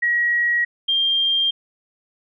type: tone pair in turn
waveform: sine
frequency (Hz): 1906 / 3193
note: A#6 / G7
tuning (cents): +38 / +31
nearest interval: major sixth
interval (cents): 893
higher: second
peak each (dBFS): -16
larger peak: neither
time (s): 0.02-0.65 / 0.88-1.51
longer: neither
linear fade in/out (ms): 10
effects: none